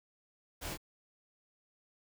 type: noise with echo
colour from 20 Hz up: pink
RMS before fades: -42 dBFS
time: 0.61-0.75 s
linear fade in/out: 20 ms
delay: 26 ms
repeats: 1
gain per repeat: -2 dB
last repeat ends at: 0.776 s
effects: none